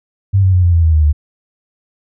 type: tone with pitch steps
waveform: sine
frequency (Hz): 98 / 94.23 / 90.6 / 87.11 / 83.75 / 80.53 / 77.42 / 74.44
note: G2 / F#2 / F#2 / F2 / E2 / E2 / D#2 / D2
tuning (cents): 0 / +32 / -36 / -4 / +28 / -40 / -8 / +24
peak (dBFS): -7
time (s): 0.33-1.13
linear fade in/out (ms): 20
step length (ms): 100
effects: none